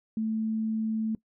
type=tone; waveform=sine; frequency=220.2 Hz; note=A3; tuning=2 cents sharp; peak=-26 dBFS; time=0.17-1.15 s; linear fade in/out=2 ms; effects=noise-tail reverb RT60 0.1 s tail -20 dB re dry